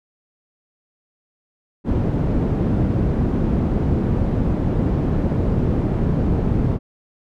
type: low-pass noise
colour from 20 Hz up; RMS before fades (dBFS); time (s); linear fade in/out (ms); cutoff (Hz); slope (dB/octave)
white; -19; 1.84-6.79; 50; 220; 12
effects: none